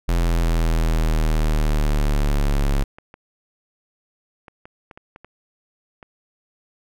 square exponential sweep, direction down, 42.86 to 34.65 Hz, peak -17 dBFS, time 0.08-2.84 s, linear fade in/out 10 ms
clicks, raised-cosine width 0.5 ms, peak -26 dBFS, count 10, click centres 2.828 / 2.985 / 3.141 / 4.482 / 4.655 / 4.912 / 4.975 / 5.161 / 5.246 / 6.028 s
effects none

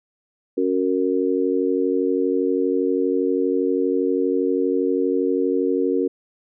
sine chord, F# major, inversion second, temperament just, 277.5 / 370 / 462.5 Hz, C#4 / F#4 / A#4, +2 / 0 / -14 cents, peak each -22 dBFS, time 0.57-6.08 s, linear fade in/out 10 ms, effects none

